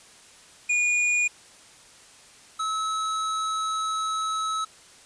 square tone pair in turn, 2443 / 1294.1 Hz, D#7 / E6, -32 / -32 cents, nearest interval major seventh, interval 1100 cents, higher first, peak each -21 / -26 dBFS, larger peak first, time 0.69-1.28 / 2.59-4.65 s, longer second, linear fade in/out 10 ms, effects white hiss -51 dBFS RMS until 5.05 s + resampled to 22050 Hz

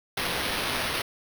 white noise with sample-and-hold, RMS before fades -29 dBFS, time 0.17-1.02 s, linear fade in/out 5 ms, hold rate 7350 Hz, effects none

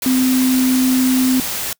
sine tone in noise, 257.3 Hz, C4, 29 cents flat, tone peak -12 dBFS, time 0.06-1.4 s, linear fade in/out 2 ms, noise white, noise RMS -23 dBFS, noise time 0.02-1.73 s, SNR +8 dB, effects noise-tail reverb RT60 0.1 s tail -25 dB re dry

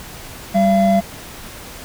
triangle tone pair together, 195.3 / 680.9 Hz, G3 / F5, -6 / -44 cents, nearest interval octave + minor seventh, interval 2162 cents, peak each -12 dBFS, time 0.54-1.01 s, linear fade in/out 20 ms, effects pink hiss -35 dBFS RMS until 1.84 s

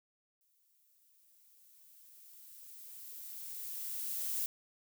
violet noise with exponential growth, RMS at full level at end -35 dBFS, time 0.41-4.46 s, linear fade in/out 0 ms, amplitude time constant 880 ms, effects none

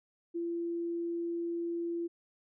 sine tone, 340.1 Hz, F4, 46 cents flat, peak -32 dBFS, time 0.34-2.08 s, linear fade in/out 20 ms, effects none

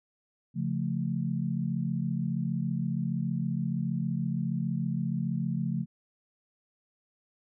sine chord, Db augmented, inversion none, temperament equal with one note detuned, 138.59 / 173.51 / 220 Hz, Db3 / F3 / A3, 0 / -11 / 0 cents, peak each -32 / -31 / -33 dBFS, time 0.54-5.86 s, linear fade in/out 50 ms, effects none

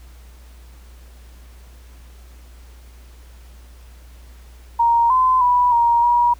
sine tone with pitch steps, 935 / 1025 / 982 / 941 / 959 Hz, A#5 / C6 / B5 / A#5 / A#5, +5 / -36 / -10 / +16 / +49 cents, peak -12 dBFS, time 4.79-6.34 s, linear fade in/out 10 ms, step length 310 ms, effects added 60 Hz sine -40 dBFS peak until 6.39 s + pink hiss -52 dBFS RMS until 6.39 s

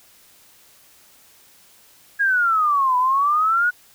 sine exponential two-way sweep, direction down then up, 1658 to 987.8 to 1477 Hz, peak -15 dBFS, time 2.19-3.71 s, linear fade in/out 20 ms, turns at 2.97 s, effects white hiss -52 dBFS RMS until 3.94 s

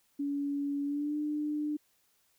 sine tone with pitch glide, 283.9 to 298.9 Hz, C#4 to D4, +41 to +31 cents, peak -30 dBFS, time 0.19-1.77 s, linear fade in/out 10 ms, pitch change +90 cents, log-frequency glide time 0.85-1.16 s, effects white hiss -71 dBFS RMS until 2.38 s

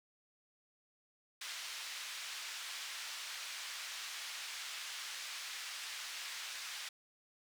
white band-pass noise, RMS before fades -45 dBFS, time 1.41-6.89 s, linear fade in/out 5 ms, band 1400 to 4900 Hz, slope 12 dB/octave, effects none

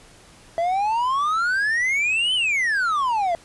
triangle exponential two-way sweep, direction up then down, 659.3 to 3100 to 659.3 Hz, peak -17 dBFS, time 0.58-3.35 s, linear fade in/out 0 ms, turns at 2.34 s, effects pink hiss -49 dBFS RMS until 3.44 s + resampled to 24000 Hz

